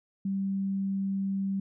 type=tone; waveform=sine; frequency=194.9 Hz; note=G3; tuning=10 cents flat; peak=-27 dBFS; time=0.25-1.6 s; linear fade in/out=5 ms; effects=none